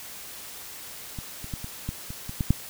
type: clicks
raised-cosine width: 5 ms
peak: -22 / -26 / -19 / -23 / -17 / -24 / -22 / -13 / -6 dBFS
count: 9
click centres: 1.188 / 1.444 / 1.538 / 1.644 / 1.89 / 2.105 / 2.294 / 2.408 / 2.506 s
effects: white hiss -41 dBFS RMS until 2.69 s